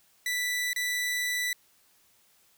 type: tone with dropouts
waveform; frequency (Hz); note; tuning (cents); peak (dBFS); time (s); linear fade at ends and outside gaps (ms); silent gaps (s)
sawtooth; 1975.5; B6; 0; -24; 0.26-1.53; 2; 0.732-0.761
effects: white hiss -64 dBFS RMS until 2.57 s